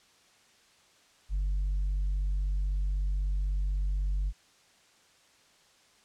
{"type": "tone with tanh clipping", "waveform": "sine", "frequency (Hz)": 48.06, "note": "G1", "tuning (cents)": -34, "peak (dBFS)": -27, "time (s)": [1.29, 4.33], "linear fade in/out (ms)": 50, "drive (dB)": 1, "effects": ["white hiss -62 dBFS RMS until 6.04 s", "low-pass 7000 Hz 12 dB/octave"]}